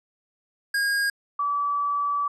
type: tone pair in turn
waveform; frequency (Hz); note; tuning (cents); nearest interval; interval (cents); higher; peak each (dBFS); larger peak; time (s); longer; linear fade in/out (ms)
square / sine; 1628 / 1151.2; G#6 / D6; -35 / -35; tritone; 600; first; -22; neither; 0.74-1.1 / 1.39-2.28; second; 5
effects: low-pass 12000 Hz 12 dB/octave